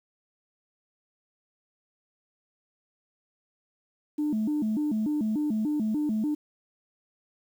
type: tone with vibrato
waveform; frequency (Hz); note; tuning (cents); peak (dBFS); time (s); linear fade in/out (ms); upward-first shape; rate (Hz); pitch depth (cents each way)
sine; 254.5; C4; -48; -23; 4.18-6.35; 10; square; 3.4; 280
effects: tanh soft clip ceiling -21 dBFS + 9-bit